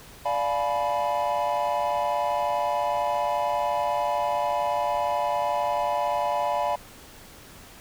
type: chord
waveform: triangle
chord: D diminished seventh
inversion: none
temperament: equal with one note detuned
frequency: 587.3 / 698.5 / 847.6 / 987.8 Hz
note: D5 / F5 / Ab5 / Cb6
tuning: 0 / 0 / +35 / 0 cents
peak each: -26 dBFS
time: 0.25-6.76 s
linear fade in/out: 10 ms
effects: tanh soft clip ceiling -14 dBFS + pink hiss -47 dBFS RMS until 7.8 s